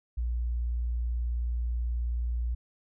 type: tone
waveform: sine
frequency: 59.3 Hz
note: A#1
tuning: 30 cents sharp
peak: -27 dBFS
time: 0.17-2.55 s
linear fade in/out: 10 ms
effects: none